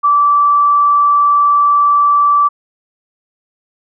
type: tone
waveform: sine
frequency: 1161 Hz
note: D6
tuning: 20 cents flat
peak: -7 dBFS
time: 0.03-2.49 s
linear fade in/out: 20 ms
effects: none